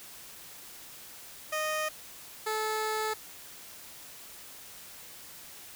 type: tone pair in turn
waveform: 15% pulse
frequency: 619 / 434 Hz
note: D#5 / A4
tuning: -9 / -24 cents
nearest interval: tritone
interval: 615 cents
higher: first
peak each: -23 dBFS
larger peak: neither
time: 1.52-1.89 / 2.46-3.14 s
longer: second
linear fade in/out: 10 ms
effects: white hiss -48 dBFS RMS until 5.75 s